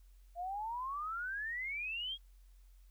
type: exponential sweep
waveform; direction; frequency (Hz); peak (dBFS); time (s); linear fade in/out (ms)
sine; up; 678 to 3324; -37; 0.35-2.18; 50
effects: added 45 Hz sine -57 dBFS peak until 2.9 s + white hiss -75 dBFS RMS until 2.9 s